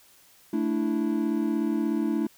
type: chord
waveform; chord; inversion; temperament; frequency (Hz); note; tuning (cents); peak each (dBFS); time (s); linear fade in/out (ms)
triangle; A suspended fourth; none; just; 220 / 293.3 / 330; A3 / D4 / E4; 0 / -2 / +2; -26; 0.53-2.27; 5
effects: white hiss -57 dBFS RMS until 2.37 s